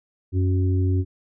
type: harmonic tone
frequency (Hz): 92.6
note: F#2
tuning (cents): +2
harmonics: 1 / 3 / 4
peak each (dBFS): -18 / -28 / -31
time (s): 0.32-1.05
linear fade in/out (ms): 50
effects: none

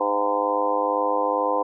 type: harmonic tone with a mistuned harmonic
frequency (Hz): 102.2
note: G#2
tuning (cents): -27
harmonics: 3 / 4 / 5 / 6 / 7 / 8 / 9 / 10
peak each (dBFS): -31 / -33 / -24 / -35 / -30 / -30 / -27 / -26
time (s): 0-1.63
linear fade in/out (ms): 10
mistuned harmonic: 8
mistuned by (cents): -31
effects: none

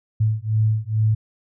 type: beating tone pair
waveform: sine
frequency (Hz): 107.9 / 110.2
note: A2 / A2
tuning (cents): -33 / +3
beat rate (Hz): 2.3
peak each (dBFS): -20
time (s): 0.2-1.15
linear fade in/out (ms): 10
effects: none

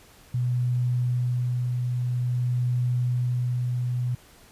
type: tone with tremolo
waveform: sine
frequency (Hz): 123.47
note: B2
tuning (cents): 0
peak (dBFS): -21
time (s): 0.34-4.15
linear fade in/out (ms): 5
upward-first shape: sine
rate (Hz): 0.5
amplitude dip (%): 25
effects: pink hiss -53 dBFS RMS until 4.51 s + resampled to 32000 Hz

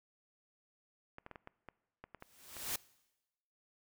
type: clicks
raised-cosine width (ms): 0.5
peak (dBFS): -33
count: 10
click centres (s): 1.184 / 1.264 / 1.313 / 1.358 / 1.474 / 1.687 / 2.04 / 2.147 / 2.224 / 2.567
type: noise with exponential growth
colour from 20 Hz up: white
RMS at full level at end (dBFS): -35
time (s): 2.2-2.76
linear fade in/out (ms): 5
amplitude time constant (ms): 120
effects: noise-tail reverb RT60 1.0 s tail -22 dB re dry

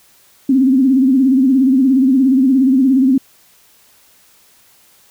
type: tone with vibrato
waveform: sine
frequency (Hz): 263.4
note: C4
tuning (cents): +12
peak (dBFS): -8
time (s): 0.49-3.18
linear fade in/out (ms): 5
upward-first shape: sine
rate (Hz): 17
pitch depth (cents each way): 94
effects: white hiss -50 dBFS RMS until 5.1 s

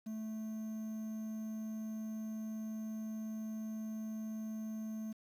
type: tone with quantisation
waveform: triangle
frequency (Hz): 218.6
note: A3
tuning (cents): -11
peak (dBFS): -37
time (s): 0.06-5.13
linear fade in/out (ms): 10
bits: 10
effects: none

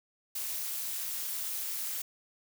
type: noise with amplitude modulation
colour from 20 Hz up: blue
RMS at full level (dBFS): -32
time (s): 0.35-2.02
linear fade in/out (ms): 5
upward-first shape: sine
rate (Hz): 295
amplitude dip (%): 85
effects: none

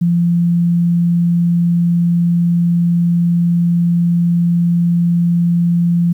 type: tone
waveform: sine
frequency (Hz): 171.9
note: F3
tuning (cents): -27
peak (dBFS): -10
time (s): 0.01-6.13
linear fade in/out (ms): 10
effects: 8-bit

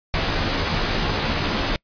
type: noise with comb filter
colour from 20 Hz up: pink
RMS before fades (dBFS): -22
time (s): 0.14-1.76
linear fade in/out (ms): 0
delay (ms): 16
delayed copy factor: -0.6
effects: noise-tail reverb RT60 0.1 s tail -26 dB re dry + resampled to 11025 Hz

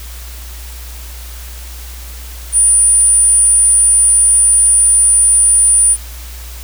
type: tone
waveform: sine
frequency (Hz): 9397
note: D9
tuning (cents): 0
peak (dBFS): -6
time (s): 2.52-5.97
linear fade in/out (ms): 50
effects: added 60 Hz sine -27 dBFS peak until 6.63 s + white hiss -34 dBFS RMS until 6.63 s

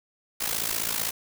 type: noise with amplitude modulation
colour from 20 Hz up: white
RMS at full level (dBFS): -25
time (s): 0.4-1.11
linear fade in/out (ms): 10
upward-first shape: sine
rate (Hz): 55.5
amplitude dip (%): 80
effects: none

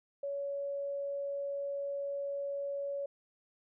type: tone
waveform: sine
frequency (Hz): 562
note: C#5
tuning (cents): +24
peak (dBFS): -34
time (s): 0.23-3.06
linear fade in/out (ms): 5
effects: none

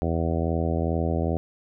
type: harmonic tone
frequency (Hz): 82.41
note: E2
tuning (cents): 0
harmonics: 1 / 2 / 3 / 4 / 5 / 6 / 7 / 8 / 9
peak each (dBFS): -26 / -29 / -31 / -32 / -33 / -34 / -34 / -35 / -36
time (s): 0.02-1.37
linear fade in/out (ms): 0
effects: none

